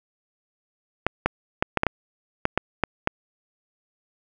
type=clicks; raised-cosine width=0.5 ms; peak=-4 dBFS; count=10; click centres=1.066 / 1.26 / 1.625 / 1.773 / 1.834 / 1.867 / 2.454 / 2.576 / 2.837 / 3.074 s; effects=none